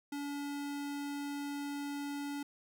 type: tone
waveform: square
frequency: 285.7 Hz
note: D4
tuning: 48 cents flat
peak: -38 dBFS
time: 0.12-2.43 s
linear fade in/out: 5 ms
effects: none